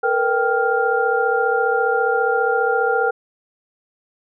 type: tone cluster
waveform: sine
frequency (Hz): 452.3 / 487.1 / 783 / 1401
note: A4 / B4 / G5 / F6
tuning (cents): +48 / -24 / -2 / +5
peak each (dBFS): -21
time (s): 0.03-3.11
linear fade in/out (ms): 10
effects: none